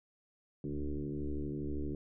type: tone with frequency modulation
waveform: sine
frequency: 146.3 Hz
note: D3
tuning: 6 cents flat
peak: -34 dBFS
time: 0.64-1.95 s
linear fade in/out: 2 ms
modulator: 72.6 Hz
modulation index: 3.2
effects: none